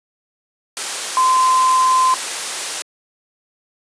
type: tone in noise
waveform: sine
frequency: 1033 Hz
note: C6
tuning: 22 cents flat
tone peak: -11 dBFS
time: 1.17-2.14 s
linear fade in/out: 0 ms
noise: white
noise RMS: -23 dBFS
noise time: 0.77-2.82 s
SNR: +9 dB
effects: high-pass 400 Hz 12 dB/octave + resampled to 22050 Hz